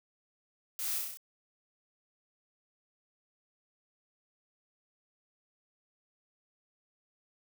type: noise with echo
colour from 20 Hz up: blue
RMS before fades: -37 dBFS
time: 0.79-0.98 s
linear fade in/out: 0 ms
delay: 32 ms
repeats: 6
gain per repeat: -2 dB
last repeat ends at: 1.172 s
effects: none